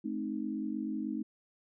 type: chord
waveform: sine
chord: A diminished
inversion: none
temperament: equal with one note detuned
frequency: 214.9 / 261.6 / 311.1 Hz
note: A3 / C4 / Eb4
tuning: -41 / 0 / 0 cents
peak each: -37 / -38 / -37 dBFS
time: 0.04-1.23 s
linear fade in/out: 10 ms
effects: none